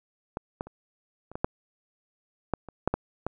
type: clicks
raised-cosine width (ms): 1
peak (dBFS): -17 / -17 / -30 / -30 / -19 / -9 / -11 / -27 / -9 / -11 / -15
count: 11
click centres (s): 0.371 / 0.609 / 0.67 / 1.316 / 1.355 / 1.445 / 2.537 / 2.687 / 2.876 / 2.94 / 3.266
effects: none